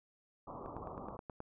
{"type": "low-pass noise", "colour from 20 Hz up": "white", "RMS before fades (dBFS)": -47, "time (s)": [0.47, 1.17], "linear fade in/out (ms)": 5, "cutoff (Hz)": 1200, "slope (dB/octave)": 96}
{"type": "click train", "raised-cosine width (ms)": 1, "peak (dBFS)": -30, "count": 8, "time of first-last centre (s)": [0.66, 1.404], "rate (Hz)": 9.41}
{"effects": []}